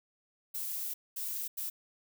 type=noise bursts at uneven times; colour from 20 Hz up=violet; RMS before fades=-37 dBFS; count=3; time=0.54-0.94 / 1.16-1.48 / 1.57-1.7 s; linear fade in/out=10 ms; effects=none